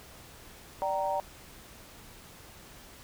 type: chord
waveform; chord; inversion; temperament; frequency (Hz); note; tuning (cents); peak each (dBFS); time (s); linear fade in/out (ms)
sine; G minor; second; equal with one note detuned; 587.3 / 770.1 / 932.3; D5 / G5 / Bb5; 0 / -31 / 0; -32; 0.82-1.2; 0
effects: pink hiss -51 dBFS RMS until 3.03 s